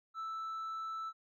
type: tone with hard clipping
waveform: triangle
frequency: 1318.5 Hz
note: E6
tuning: in tune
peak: -37 dBFS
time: 0.14-1.13 s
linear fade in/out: 50 ms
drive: 1 dB
effects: none